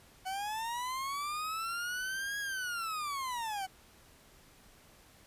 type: linear two-way sweep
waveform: 40% pulse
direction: up then down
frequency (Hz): 743 to 1661.2 to 743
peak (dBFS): -34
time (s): 0.25-3.67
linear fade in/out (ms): 20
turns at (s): 2.39
effects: pink hiss -60 dBFS RMS until 5.26 s + resampled to 32000 Hz